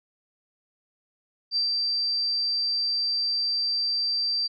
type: tone with ADSR envelope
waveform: sine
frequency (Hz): 4689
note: D8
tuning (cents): -4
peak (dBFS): -21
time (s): 1.51-4.48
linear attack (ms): 53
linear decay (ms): 120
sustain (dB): -2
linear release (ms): 20
effects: none